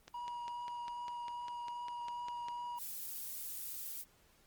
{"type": "click train", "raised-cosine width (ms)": 0.2, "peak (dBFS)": -31, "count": 13, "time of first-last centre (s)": [0.08, 2.485], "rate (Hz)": 4.99}
{"type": "tone with vibrato", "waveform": "triangle", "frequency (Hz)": 960, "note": "B5", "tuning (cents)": -49, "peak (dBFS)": -38, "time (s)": [0.14, 2.79], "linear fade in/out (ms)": 5, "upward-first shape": "triangle", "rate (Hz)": 2.5, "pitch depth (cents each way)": 10}
{"type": "noise", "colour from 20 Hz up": "violet", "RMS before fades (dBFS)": -43, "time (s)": [2.77, 4.05], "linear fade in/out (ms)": 50}
{"effects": ["pink hiss -68 dBFS RMS until 4.46 s", "Opus 24 kbps"]}